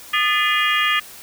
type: harmonic tone with a mistuned harmonic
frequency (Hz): 407.6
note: G#4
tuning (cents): -32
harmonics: 3 / 4 / 5 / 6 / 7 / 8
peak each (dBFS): -21 / -22 / -23 / -24 / -24 / -25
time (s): 0.13-1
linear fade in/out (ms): 10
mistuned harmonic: 4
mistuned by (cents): +120
effects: white hiss -40 dBFS RMS until 1.22 s